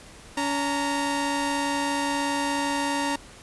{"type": "tone pair together", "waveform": "sawtooth", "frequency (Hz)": [282.7, 925], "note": ["C#4", "A#5"], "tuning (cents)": [34, -14], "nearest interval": "octave + major sixth", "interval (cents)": 2052, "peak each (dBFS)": -23, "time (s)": [0.37, 3.16], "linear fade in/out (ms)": 5, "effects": ["pink hiss -47 dBFS RMS until 3.42 s", "resampled to 24000 Hz"]}